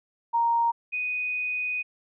sine tone pair in turn, 932.3 / 2489 Hz, A#5 / D#7, 0 / 0 cents, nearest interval octave + perfect fourth, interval 1700 cents, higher second, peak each -20 / -26 dBFS, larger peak first, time 0.33-0.72 / 0.92-1.83 s, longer second, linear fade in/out 20 ms, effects none

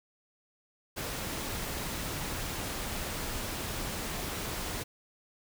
pink noise, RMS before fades -36 dBFS, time 0.96-4.84 s, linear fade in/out 20 ms, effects none

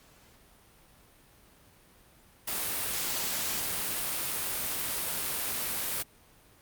white noise, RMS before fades -32 dBFS, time 2.47-6.03 s, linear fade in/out 10 ms, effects pink hiss -59 dBFS RMS until 6.61 s + Opus 48 kbps

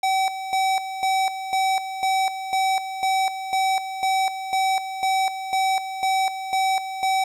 square tone with tremolo, 765 Hz, G5, 42 cents flat, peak -19 dBFS, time 0.03-7.24 s, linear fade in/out 5 ms, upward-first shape square, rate 2 Hz, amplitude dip 70%, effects low-pass 9000 Hz 12 dB/octave + 8-bit

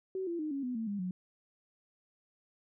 sine tone with pitch steps, 378.1 / 340.8 / 307.1 / 276.8 / 249.5 / 224.8 / 202.6 / 182.61 Hz, F#4 / F4 / D#4 / C#4 / B3 / A3 / G#3 / F#3, +38 / -42 / -23 / -2 / +18 / +37 / -43 / -22 cents, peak -33 dBFS, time 0.15-1.11 s, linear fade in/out 2 ms, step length 120 ms, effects none

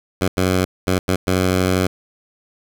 10% pulse tone bursts at uneven times, 92.5 Hz, F#2, in tune, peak -7 dBFS, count 5, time 0.21-0.28 / 0.37-0.65 / 0.87-0.99 / 1.08-1.16 / 1.27-1.87 s, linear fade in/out 5 ms, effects none

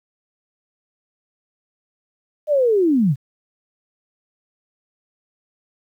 sine linear sweep, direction down, 620 to 116.54 Hz, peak -13 dBFS, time 2.47-3.16 s, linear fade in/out 50 ms, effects 9-bit

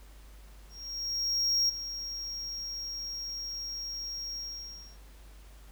triangle tone with ADSR envelope, 5588 Hz, F8, in tune, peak -22 dBFS, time 0.69-4.98 s, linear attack 1000 ms, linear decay 10 ms, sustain -12 dB, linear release 610 ms, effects added 50 Hz sine -49 dBFS peak until 5.71 s + pink hiss -59 dBFS RMS until 5.71 s

